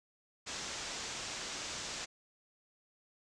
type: low-pass noise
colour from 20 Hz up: white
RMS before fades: -42 dBFS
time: 0.46-2.06 s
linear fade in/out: 20 ms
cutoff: 7500 Hz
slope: 48 dB/octave
effects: none